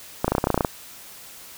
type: clicks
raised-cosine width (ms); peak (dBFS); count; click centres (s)
1; -5; 12; 0.245 / 0.28 / 0.32 / 0.351 / 0.382 / 0.441 / 0.471 / 0.503 / 0.544 / 0.577 / 0.608 / 0.648
effects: white hiss -43 dBFS RMS until 1.57 s